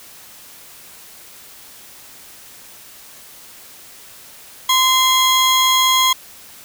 35% pulse tone pair together, 1035 / 3286 Hz, C6 / G#7, -19 / -19 cents, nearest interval octave + minor sixth, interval 2000 cents, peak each -13 / -13 dBFS, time 4.69-6.13 s, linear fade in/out 5 ms, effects white hiss -41 dBFS RMS until 6.64 s

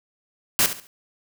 white noise with echo, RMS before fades -18 dBFS, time 0.59-0.66 s, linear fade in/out 0 ms, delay 70 ms, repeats 3, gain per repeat -11 dB, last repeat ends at 0.87 s, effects none

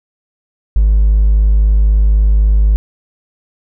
triangle tone with hard clipping, 51.91 Hz, G#1, in tune, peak -6 dBFS, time 0.76-2.76 s, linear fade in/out 0 ms, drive 2 dB, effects none

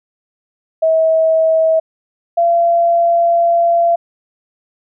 sine tone pair in turn, 644 / 682.3 Hz, E5 / F5, -41 / -41 cents, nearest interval minor second, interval 100 cents, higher second, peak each -9 dBFS, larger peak neither, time 0.82-1.8 / 2.37-3.96 s, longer second, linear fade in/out 10 ms, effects none

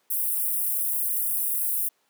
white high-pass noise, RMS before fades -26 dBFS, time 0.1-1.89 s, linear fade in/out 10 ms, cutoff 9500 Hz, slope 48 dB/octave, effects pink hiss -68 dBFS RMS until 2.09 s + high-pass 400 Hz 12 dB/octave

